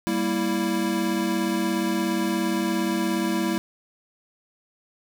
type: chord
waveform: square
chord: E diminished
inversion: first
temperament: equal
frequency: 196 / 233.1 / 329.6 Hz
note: G3 / Bb3 / E4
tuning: 0 / 0 / 0 cents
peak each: -28 / -29 / -26 dBFS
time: 0.07-3.58 s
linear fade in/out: 0 ms
effects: none